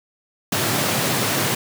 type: high-pass noise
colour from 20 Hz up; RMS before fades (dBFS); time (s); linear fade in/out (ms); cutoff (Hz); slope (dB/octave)
pink; -21; 0.52-1.55; 5; 100; 96
effects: none